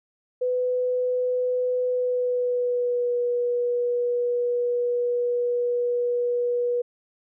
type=tone with pitch glide; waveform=sine; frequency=500 to 484.9 Hz; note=B4 to B4; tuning=+21 to -32 cents; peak=-21 dBFS; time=0.41-6.82 s; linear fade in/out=10 ms; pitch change=-53 cents; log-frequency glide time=1.88-3.16 s; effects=none